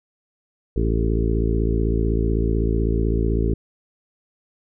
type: harmonic tone with a mistuned harmonic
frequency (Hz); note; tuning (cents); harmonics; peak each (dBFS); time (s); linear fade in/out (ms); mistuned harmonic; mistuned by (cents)
55.9; A1; +28; 1 / 2 / 3 / 4 / 5 / 6 / 7 / 8; -20 / -25 / -29 / -29 / -30 / -29 / -28 / -31; 0.76-3.54; 5; 8; -22
effects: none